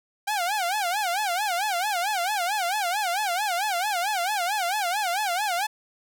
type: tone with vibrato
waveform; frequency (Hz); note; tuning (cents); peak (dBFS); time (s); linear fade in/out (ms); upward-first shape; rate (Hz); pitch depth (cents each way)
sawtooth; 769; G5; -33; -20; 0.27-5.67; 10; sine; 4.5; 200
effects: none